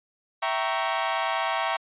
sawtooth chord, E diminished seventh, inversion none, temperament equal with one note detuned, 659.3 / 775.4 / 932.3 / 1108.7 Hz, E5 / G5 / Bb5 / Db6, 0 / -19 / 0 / 0 cents, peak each -26 dBFS, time 0.42-1.77 s, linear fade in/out 10 ms, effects resampled to 8000 Hz

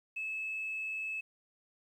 sine tone, 2601 Hz, E7, 24 cents flat, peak -34 dBFS, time 0.16-1.21 s, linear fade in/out 10 ms, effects tanh soft clip ceiling -30 dBFS + 11-bit

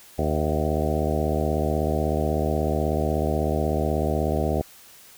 harmonic tone with a mistuned harmonic, 76.3 Hz, D#2, 33 cents flat, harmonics 1 / 2 / 3 / 4 / 5 / 6 / 7 / 8 / 9 / 10, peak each -26 / -29 / -30 / -32 / -30 / -31 / -32 / -31 / -33 / -34 dBFS, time 0.18-4.62 s, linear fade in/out 10 ms, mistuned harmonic 8, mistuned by +48 cents, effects white hiss -49 dBFS RMS until 5.17 s

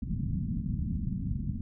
white low-pass noise, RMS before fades -32 dBFS, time 0.02-1.61 s, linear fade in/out 5 ms, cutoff 230 Hz, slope 48 dB/octave, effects none

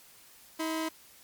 sawtooth tone pair together, 319.6 / 1017 Hz, D#4 / C6, +47 / -50 cents, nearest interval octave + minor sixth, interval 2003 cents, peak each -27 / -35 dBFS, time 0.59-0.89 s, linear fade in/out 10 ms, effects white hiss -56 dBFS RMS until 1.23 s + MP3 96 kbps

